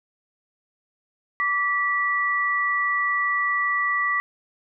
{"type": "tone pair together", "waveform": "sine", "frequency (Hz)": [1162.4, 1955], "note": ["D6", "B6"], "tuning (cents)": [-18, -18], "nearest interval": "major sixth", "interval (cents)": 900, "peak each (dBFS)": [-24, -22], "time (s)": [1.4, 4.2], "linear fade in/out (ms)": 0, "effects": []}